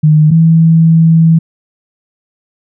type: tone pair in turn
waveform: sine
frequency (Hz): 153.4 / 163.18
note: D#3 / E3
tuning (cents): -24 / -17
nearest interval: minor second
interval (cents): 107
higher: second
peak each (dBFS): -3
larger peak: neither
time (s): 0.03-0.31 / 0.31-1.39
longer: second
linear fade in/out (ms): 10
effects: none